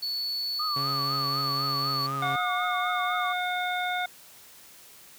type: tone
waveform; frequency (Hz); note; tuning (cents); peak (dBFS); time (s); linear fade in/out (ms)
triangle; 4435; C#8; 0; -27; 0.02-2.07; 10
type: tone with vibrato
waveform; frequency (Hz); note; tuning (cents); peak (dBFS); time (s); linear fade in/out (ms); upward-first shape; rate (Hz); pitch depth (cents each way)
sine; 1200; D6; +37; -29; 0.59-3.33; 10; triangle; 4; 100
type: tone with pitch glide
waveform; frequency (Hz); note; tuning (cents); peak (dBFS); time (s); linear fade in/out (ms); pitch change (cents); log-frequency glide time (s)
sawtooth; 138.59 to 136.84; C#3 to C#3; 0 to -22; -29; 0.76-2.36; 5; -22; 1.84-1.97
type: harmonic tone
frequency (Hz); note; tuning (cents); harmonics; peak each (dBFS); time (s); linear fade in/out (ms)
723; F#5; -40; 1 / 2 / 3 / 5; -29 / -32 / -34 / -36; 2.22-4.06; 5
effects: white hiss -51 dBFS RMS until 5.18 s + high-pass 60 Hz 12 dB/octave